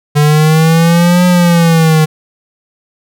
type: exponential two-way sweep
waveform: square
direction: up then down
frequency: 146.83 to 180.2 to 154.5 Hz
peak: -6 dBFS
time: 0.15-2.06 s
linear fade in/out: 20 ms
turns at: 1.26 s
effects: none